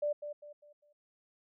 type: tone with echo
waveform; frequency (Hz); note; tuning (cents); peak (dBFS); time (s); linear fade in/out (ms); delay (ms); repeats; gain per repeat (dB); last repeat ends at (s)
sine; 589; D5; +5; -29; 0.02-0.13; 10; 200; 4; -9; 0.93
effects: none